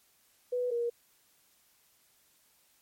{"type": "tone pair in turn", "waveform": "sine", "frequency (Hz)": [493.9, 473.2], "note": ["B4", "A#4"], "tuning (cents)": [0, 26], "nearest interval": "minor second", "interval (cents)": 74, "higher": "first", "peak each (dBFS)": [-28, -28], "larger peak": "neither", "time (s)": [[0.52, 0.71], [0.71, 0.9]], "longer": "neither", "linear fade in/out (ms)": 10, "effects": ["white hiss -67 dBFS RMS until 2.81 s", "MP3 64 kbps"]}